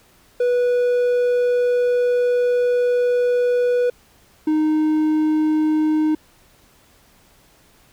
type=tone pair in turn; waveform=triangle; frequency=490 / 309.3 Hz; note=B4 / D#4; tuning=-14 / -10 cents; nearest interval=minor sixth; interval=796 cents; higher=first; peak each=-13 dBFS; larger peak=neither; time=0.4-3.9 / 4.47-6.15 s; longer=first; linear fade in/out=5 ms; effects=pink hiss -54 dBFS RMS until 7.92 s